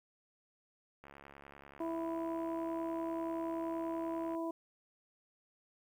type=click train; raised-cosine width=0.5 ms; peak=-38 dBFS; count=234; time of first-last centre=1.04-4.35 s; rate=70.4 Hz
type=harmonic tone; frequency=330 Hz; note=E4; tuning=2 cents sharp; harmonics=1 / 2 / 3; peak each=-37 / -41 / -44 dBFS; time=1.8-4.51 s; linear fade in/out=5 ms
effects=11-bit